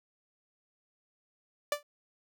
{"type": "tone with exponential decay", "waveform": "sawtooth", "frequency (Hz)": 586, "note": "D5", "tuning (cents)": -4, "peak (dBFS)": -20, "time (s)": [1.72, 1.83], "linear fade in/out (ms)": 2, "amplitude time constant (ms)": 22, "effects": []}